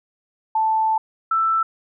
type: tone pair in turn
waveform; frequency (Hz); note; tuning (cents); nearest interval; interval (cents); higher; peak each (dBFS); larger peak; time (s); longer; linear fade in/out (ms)
sine; 880 / 1326.5; A5 / E6; 0 / +10; perfect fifth; 710; second; -16; neither; 0.55-0.98 / 1.31-1.63; first; 5
effects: none